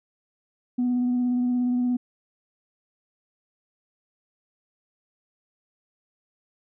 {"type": "tone with vibrato", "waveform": "sine", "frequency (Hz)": 246.9, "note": "B3", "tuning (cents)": 0, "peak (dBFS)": -19, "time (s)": [0.78, 1.97], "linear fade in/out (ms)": 10, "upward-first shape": "triangle", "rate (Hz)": 17, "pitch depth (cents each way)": 19, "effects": ["tanh soft clip ceiling -18 dBFS"]}